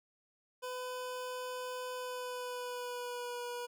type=tone with pitch glide; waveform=25% pulse; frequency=503 to 484.7 Hz; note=B4 to B4; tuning=+32 to -32 cents; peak=-35 dBFS; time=0.62-3.67 s; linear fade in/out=20 ms; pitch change=-64 cents; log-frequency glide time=1.94-3.43 s; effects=none